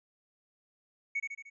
triangle tone with echo, 2224 Hz, C#7, 5 cents sharp, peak -26 dBFS, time 1.15-1.2 s, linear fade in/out 10 ms, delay 75 ms, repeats 4, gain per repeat -5 dB, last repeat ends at 1.5 s, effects tanh soft clip ceiling -26 dBFS + resampled to 22050 Hz

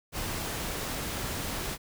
pink noise, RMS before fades -34 dBFS, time 0.12-1.78 s, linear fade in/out 50 ms, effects none

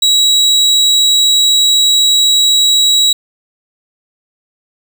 35% pulse tone, 3876 Hz, B7, 33 cents flat, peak -5 dBFS, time 0.02-3.13 s, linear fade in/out 5 ms, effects 7-bit

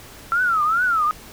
sine tone with vibrato, 1340 Hz, E6, 28 cents sharp, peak -16 dBFS, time 0.32-1.11 s, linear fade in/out 0 ms, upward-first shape triangle, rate 2.4 Hz, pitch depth 220 cents each way, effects pink hiss -42 dBFS RMS until 1.32 s

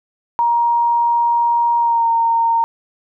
sine tone with pitch glide, 942 to 921 Hz, A#5 to A#5, +18 to -21 cents, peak -12 dBFS, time 0.39-2.64 s, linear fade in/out 0 ms, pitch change -39 cents, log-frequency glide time 1.78-2.08 s, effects none

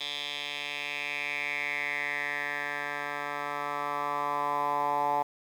10% pulse tone with band-pass filter sweep, 145 Hz, D3, 22 cents flat, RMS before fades -32 dBFS, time 0-5.23 s, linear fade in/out 10 ms, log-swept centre 3400 to 870 Hz, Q 4.6, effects 9-bit

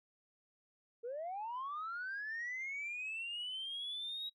sine linear sweep, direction up, 449.7 to 3841 Hz, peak -38 dBFS, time 1.03-4.3 s, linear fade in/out 20 ms, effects noise-tail reverb RT60 0.1 s tail -21 dB re dry + tanh soft clip ceiling -36 dBFS

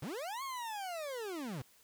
40% pulse linear two-way sweep, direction up then down, 109.4 to 1108.7 to 112.4 Hz, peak -38 dBFS, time 0.02-1.62 s, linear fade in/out 5 ms, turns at 0.43 s, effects white hiss -65 dBFS RMS until 1.83 s

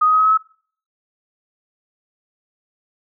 sine tone with pitch steps, 1244.5 / 1254.6 / 1264.8 / 1275.1 / 1285.4 / 1295.9 Hz, D#6 / D#6 / D#6 / D#6 / E6 / E6, 0 / +14 / +28 / +42 / -44 / -30 cents, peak -11 dBFS, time 0.01-0.376 s, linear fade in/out 10 ms, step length 61 ms, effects noise-tail reverb RT60 0.5 s tail -23 dB re dry

